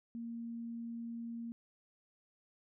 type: tone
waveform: sine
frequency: 232.5 Hz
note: A#3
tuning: 4 cents flat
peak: -40 dBFS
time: 0.15-1.52 s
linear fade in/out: 0 ms
effects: none